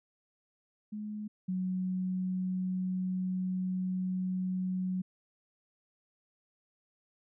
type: tone pair in turn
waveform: sine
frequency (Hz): 211 / 184.9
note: G#3 / F#3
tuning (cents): +28 / -1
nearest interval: major second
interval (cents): 229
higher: first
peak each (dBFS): -36 / -30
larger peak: second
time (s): 0.92-1.28 / 1.48-5.02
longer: second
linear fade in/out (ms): 10
effects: none